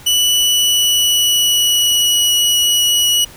sawtooth tone with pitch glide, 2960 to 2924 Hz, F#7 to F#7, 0 to -21 cents, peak -8 dBFS, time 0.06-3.25 s, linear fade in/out 10 ms, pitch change -21 cents, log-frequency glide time 0.36-2.24 s, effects pink hiss -39 dBFS RMS until 3.36 s

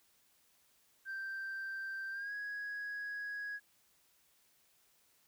sine tone with pitch glide, 1568 to 1661.2 Hz, G6 to G#6, 0 to 0 cents, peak -37 dBFS, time 1.05-3.6 s, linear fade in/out 50 ms, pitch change +100 cents, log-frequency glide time 2.11-2.33 s, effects tanh soft clip ceiling -37 dBFS + white hiss -71 dBFS RMS until 5.27 s

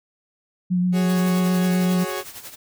sine tone with vibrato, 180 Hz, F#3, 47 cents flat, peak -17 dBFS, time 0.7-2.05 s, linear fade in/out 20 ms, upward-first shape triangle, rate 7.6 Hz, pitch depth 24 cents each way
sawtooth chord, F# suspended second, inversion none, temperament equal, 370 / 415.3 / 554.4 Hz, F#4 / G#4 / C#5, 0 / 0 / 0 cents, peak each -26 / -27 / -27 dBFS, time 0.92-2.24 s, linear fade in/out 50 ms
white noise with tremolo, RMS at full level -36 dBFS, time 1.08-2.56 s, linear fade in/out 20 ms, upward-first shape sine, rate 11 Hz, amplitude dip 65%
effects none

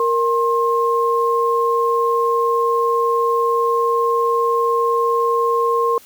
sine tone pair together, 466.2 / 1064.9 Hz, A#4 / C6, 0 / +30 cents, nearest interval octave + major second, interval 1430 cents, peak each -17 dBFS, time 0-5.98 s, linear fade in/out 2 ms, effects white hiss -46 dBFS RMS until 6.05 s

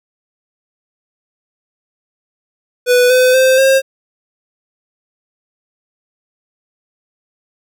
square tone with pitch steps, 493.9 / 507.2 / 520.9 / 534.9 Hz, B4 / B4 / C5 / C5, 0 / +46 / -8 / +38 cents, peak -8 dBFS, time 2.86-3.82 s, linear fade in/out 50 ms, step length 240 ms, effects none

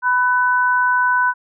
sine tone pair together, 994.2 / 1500 Hz, B5 / F#6, +11 / +23 cents, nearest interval perfect fifth, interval 712 cents, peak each -16 dBFS, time 0.02-1.34 s, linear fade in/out 50 ms, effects none

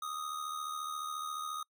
square tone with amplitude modulation, 1244.5 Hz, D#6, in tune, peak -35 dBFS, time 0.02-1.63 s, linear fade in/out 5 ms, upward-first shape sine, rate 74.3 Hz, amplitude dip 60%, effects noise-tail reverb RT60 0.1 s tail -26 dB re dry

